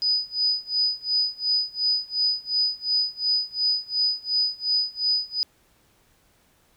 sine tone with tremolo, 4978 Hz, D#8, in tune, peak -18 dBFS, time 0.02-5.43 s, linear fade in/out 0 ms, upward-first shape sine, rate 2.8 Hz, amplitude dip 95%, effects pink hiss -62 dBFS RMS until 6.76 s

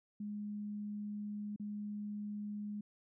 sine tone with dropouts, 207.7 Hz, G#3, in tune, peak -39 dBFS, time 0.2-2.81 s, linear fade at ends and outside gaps 5 ms, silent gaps 1.562-1.597 s, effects none

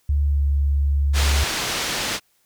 sine tone with pitch glide, 72 to 70.72 Hz, D2 to C#2, -34 to +35 cents, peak -16 dBFS, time 0.09-1.44 s, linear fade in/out 5 ms, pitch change -31 cents, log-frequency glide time 0.25-0.43 s
white low-pass noise, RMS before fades -25 dBFS, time 1.13-2.2 s, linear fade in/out 50 ms, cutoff 5200 Hz, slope 12 dB/octave
effects white hiss -64 dBFS RMS until 2.45 s

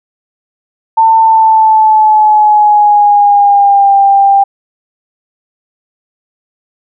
sine tone with pitch glide, 895 to 792.8 Hz, A5 to G5, +29 to +19 cents, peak -3 dBFS, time 0.97-4.44 s, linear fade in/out 10 ms, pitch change -210 cents, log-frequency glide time 1.18-3.95 s, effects none

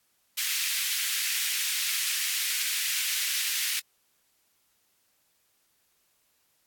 pink high-pass noise, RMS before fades -29 dBFS, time 0.37-3.8 s, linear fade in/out 10 ms, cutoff 2000 Hz, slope 24 dB/octave, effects white hiss -70 dBFS RMS until 6.66 s + AAC 64 kbps

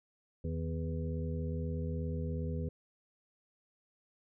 harmonic tone with a mistuned harmonic, 82.4 Hz, E2, in tune, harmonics 1 / 2 / 3 / 5 / 6, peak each -36 / -38 / -43 / -46 / -45 dBFS, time 0.44-2.69 s, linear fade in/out 5 ms, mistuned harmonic 2, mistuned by -60 cents, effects none

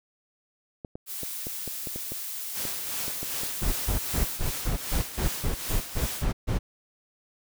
clicks, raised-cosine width 2 ms, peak -23 dBFS, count 12, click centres 0.848 / 0.955 / 1.233 / 1.469 / 1.677 / 1.872 / 1.96 / 2.12 / 2.653 / 3.081 / 3.23 / 3.434 s
blue noise, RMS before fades -35 dBFS, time 1.06-4.4 s, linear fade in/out 50 ms
white noise with tremolo, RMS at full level -33 dBFS, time 2.53-6.26 s, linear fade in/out 50 ms, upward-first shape sine, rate 2.6 Hz, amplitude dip 55%
brown noise bursts, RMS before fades -25 dBFS, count 12, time 3.61-6.59 s, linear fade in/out 20 ms, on 120 ms, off 140 ms
effects none

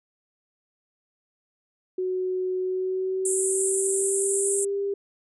sine tone with pitch glide, 370 to 398.9 Hz, F#4 to G4, 0 to +30 cents, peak -24 dBFS, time 1.98-4.94 s, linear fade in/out 5 ms, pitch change +130 cents, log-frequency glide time 2.59-4.73 s
white band-pass noise, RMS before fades -27 dBFS, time 3.25-4.65 s, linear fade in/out 5 ms, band 7400 to 10000 Hz, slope 96 dB/octave
effects none

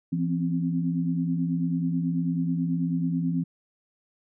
sine tone cluster, 168.6 / 255.8 / 265 Hz, E3 / C4 / C4, +39 / -39 / +22 cents, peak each -25 / -31 / -30 dBFS, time 0.12-3.44 s, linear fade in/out 10 ms, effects none

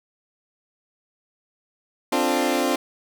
20% pulse chord, D minor seventh, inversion third, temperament equal, 261.6 / 293.7 / 349.2 / 440 Hz, C4 / D4 / F4 / A4, 0 / 0 / 0 / 0 cents, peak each -19 / -20 / -20 / -25 dBFS, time 2.12-2.76 s, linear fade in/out 5 ms, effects none

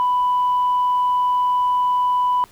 sine tone, 992 Hz, B5, 7 cents sharp, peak -14 dBFS, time 0-2.44 s, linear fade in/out 0 ms, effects tanh soft clip ceiling -12 dBFS + pink hiss -50 dBFS RMS until 2.51 s

